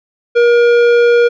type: tone with tanh clipping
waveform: sine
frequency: 475.6 Hz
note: A#4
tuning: 35 cents sharp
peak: -8 dBFS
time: 0.35-1.29 s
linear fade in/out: 20 ms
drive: 13 dB
effects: none